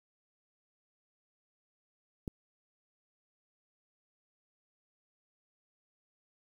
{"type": "click", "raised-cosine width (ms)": 3, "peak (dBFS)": -24, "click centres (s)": 2.278, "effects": ["9-bit"]}